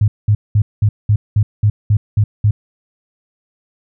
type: tone bursts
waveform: sine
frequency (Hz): 104.9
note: G#2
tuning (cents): +18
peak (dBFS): -8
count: 10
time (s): 0.01-2.51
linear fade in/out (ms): 5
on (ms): 70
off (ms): 200
effects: none